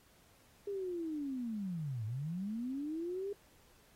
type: linear two-way sweep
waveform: sine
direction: down then up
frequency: 410 to 103.9 to 410 Hz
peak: -36 dBFS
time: 0.67-3.33 s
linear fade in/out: 5 ms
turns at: 2.05 s
effects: pink hiss -66 dBFS RMS until 3.95 s + AAC 48 kbps